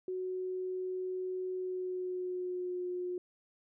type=tone with pitch glide; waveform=sine; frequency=370 to 359.5 Hz; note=F#4 to F#4; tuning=0 to -50 cents; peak=-34 dBFS; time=0.08-3.18 s; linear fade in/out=2 ms; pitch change=-50 cents; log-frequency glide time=1.53-2.86 s; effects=none